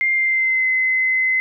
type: tone with pitch glide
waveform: sine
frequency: 2107 to 2047 Hz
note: C7 to C7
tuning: +12 to -38 cents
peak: -15 dBFS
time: 0.01-1.4 s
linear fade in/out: 0 ms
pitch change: -50 cents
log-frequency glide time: 0.14-0.67 s
effects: none

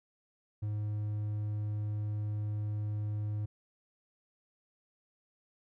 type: tone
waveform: triangle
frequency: 105.2 Hz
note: G#2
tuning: 23 cents sharp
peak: -30 dBFS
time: 0.62-3.46 s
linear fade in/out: 10 ms
effects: none

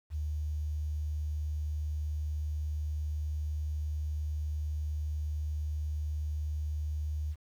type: tone with quantisation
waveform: sine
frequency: 75.7 Hz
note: D#2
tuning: 47 cents flat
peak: -31 dBFS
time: 0.1-7.36 s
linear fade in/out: 50 ms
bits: 10
effects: none

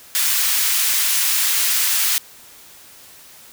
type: high-pass noise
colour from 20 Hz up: white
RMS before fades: -18 dBFS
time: 0.15-2.18 s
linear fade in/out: 0 ms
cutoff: 1500 Hz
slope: 12 dB/octave
effects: white hiss -44 dBFS RMS until 3.52 s

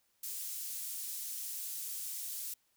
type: high-pass noise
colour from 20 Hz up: pink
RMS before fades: -41 dBFS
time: 0.23-2.54 s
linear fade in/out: 5 ms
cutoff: 8300 Hz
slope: 12 dB/octave
effects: white hiss -75 dBFS RMS until 2.76 s

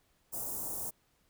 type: band-stop noise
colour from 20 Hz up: white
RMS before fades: -38 dBFS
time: 0.32-0.91 s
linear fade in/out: 20 ms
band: 940 to 7500 Hz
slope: 24 dB/octave
effects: pink hiss -72 dBFS RMS until 1.29 s

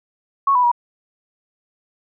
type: tone with pitch steps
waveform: sine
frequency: 1104 / 990 / 959 Hz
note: C#6 / B5 / A#5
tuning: -7 / +4 / +49 cents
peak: -12 dBFS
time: 0.47-0.716 s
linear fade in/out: 5 ms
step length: 82 ms
effects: none

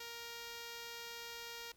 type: tone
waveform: 5% pulse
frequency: 468 Hz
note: A#4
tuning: 7 cents sharp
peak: -34 dBFS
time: 0-1.72 s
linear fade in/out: 5 ms
effects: pink hiss -69 dBFS RMS until 1.76 s

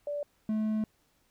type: tone pair in turn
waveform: sine / triangle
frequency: 582 / 216.3 Hz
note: D5 / A3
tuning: -16 / -29 cents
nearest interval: octave + perfect fourth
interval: 1713 cents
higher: first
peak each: -31 / -25 dBFS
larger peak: second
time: 0.07-0.23 / 0.49-0.84 s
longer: second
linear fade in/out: 2 ms
effects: pink hiss -70 dBFS RMS until 1.3 s

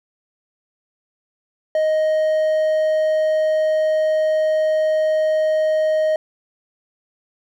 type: tone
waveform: triangle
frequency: 624 Hz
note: D#5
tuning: 5 cents sharp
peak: -13 dBFS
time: 1.75-6.16 s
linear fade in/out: 2 ms
effects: none

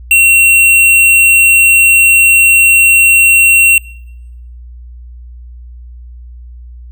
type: tone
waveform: square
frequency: 2730 Hz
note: F7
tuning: 40 cents flat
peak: -4 dBFS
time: 0.11-3.78 s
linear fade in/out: 2 ms
effects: noise-tail reverb RT60 0.9 s tail -24 dB re dry + added 60 Hz sine -28 dBFS peak until 6.91 s

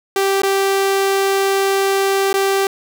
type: tone with dropouts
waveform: sawtooth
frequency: 390.9 Hz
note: G4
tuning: 5 cents flat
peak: -10 dBFS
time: 0.16-2.67 s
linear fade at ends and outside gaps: 2 ms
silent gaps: 0.419-0.433 / 2.329-2.34 s
effects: none

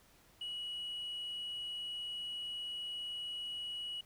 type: tone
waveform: sine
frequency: 2925 Hz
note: F#7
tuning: 21 cents flat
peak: -37 dBFS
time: 0.41-4.01 s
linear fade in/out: 5 ms
effects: tanh soft clip ceiling -37 dBFS + pink hiss -65 dBFS RMS until 4.05 s

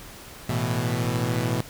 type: chord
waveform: sawtooth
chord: A suspended second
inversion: none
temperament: equal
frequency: 110 / 123.47 / 164.81 Hz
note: A2 / B2 / E3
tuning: 0 / 0 / 0 cents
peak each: -24 / -22 / -26 dBFS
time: 0.49-1.61 s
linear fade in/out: 5 ms
effects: pink hiss -43 dBFS RMS until 1.69 s

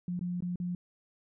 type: tone with dropouts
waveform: sine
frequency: 177.4 Hz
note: F3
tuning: 27 cents sharp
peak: -31 dBFS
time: 0.08-0.75 s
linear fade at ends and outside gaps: 2 ms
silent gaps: 0.193-0.21 / 0.406-0.423 / 0.558-0.6 s
effects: none

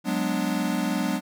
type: chord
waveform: square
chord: G# half-diminished seventh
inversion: third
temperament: equal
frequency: 185 / 207.7 / 246.9 / 293.7 Hz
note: F#3 / G#3 / B3 / D4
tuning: 0 / 0 / 0 / 0 cents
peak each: -30 dBFS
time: 0.04-1.21 s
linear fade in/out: 50 ms
effects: none

